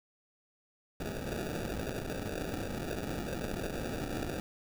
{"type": "noise with sample-and-hold", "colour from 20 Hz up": "violet", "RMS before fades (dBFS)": -37, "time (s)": [1, 4.4], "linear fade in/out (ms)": 2, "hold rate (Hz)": 1050, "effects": []}